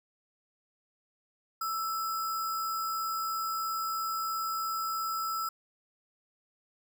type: tone with sample-and-hold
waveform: sine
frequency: 1318.5 Hz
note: E6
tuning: in tune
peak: -30 dBFS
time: 1.61-5.49 s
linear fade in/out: 5 ms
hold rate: 6300 Hz
effects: none